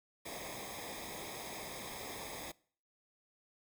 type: noise with comb filter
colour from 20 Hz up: pink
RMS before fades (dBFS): -45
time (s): 0.25-2.52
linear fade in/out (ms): 10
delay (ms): 0.69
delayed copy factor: -0.8
effects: noise-tail reverb RT60 0.5 s tail -23 dB re dry